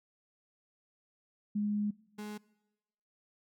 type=tone pair in turn; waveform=sine / 35% pulse; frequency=207.7 / 210 Hz; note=G#3 / G#3; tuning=0 / +19 cents; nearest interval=unison; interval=19 cents; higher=second; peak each=-29 / -38 dBFS; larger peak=first; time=1.55-1.91 / 2.18-2.38 s; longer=first; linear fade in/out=10 ms; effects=noise-tail reverb RT60 1.0 s tail -22 dB re dry